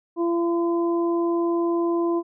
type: harmonic tone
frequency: 340 Hz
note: F4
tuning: 46 cents flat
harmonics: 1 / 2 / 3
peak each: -20 / -32 / -31 dBFS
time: 0.16-2.23 s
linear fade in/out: 50 ms
effects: none